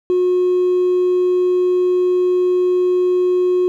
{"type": "tone with hard clipping", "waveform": "triangle", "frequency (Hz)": 362.3, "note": "F#4", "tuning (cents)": -36, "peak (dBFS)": -12, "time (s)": [0.1, 3.68], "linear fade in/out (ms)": 0, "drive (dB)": 2, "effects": []}